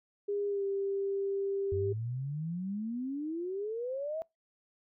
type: tone with pitch glide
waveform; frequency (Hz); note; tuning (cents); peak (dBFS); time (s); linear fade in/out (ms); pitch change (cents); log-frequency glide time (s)
sine; 406.4 to 394.6; G#4 to G4; -38 to +11; -30; 0.28-1.93; 10; -51; 0.47-0.64
type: exponential sweep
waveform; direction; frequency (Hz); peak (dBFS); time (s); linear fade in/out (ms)
sine; up; 89.9 to 659.3; -33; 1.72-4.22; 0
effects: noise-tail reverb RT60 0.2 s tail -25 dB re dry